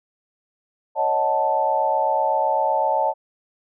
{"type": "chord", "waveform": "sine", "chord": "D# half-diminished seventh", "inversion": "third", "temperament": "equal", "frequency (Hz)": [554.4, 622.3, 740, 880], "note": ["C#5", "D#5", "F#5", "A5"], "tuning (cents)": [0, 0, 0, 0], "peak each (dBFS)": [-25, -24, -26, -20], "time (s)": [0.95, 3.14], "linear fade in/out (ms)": 50, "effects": []}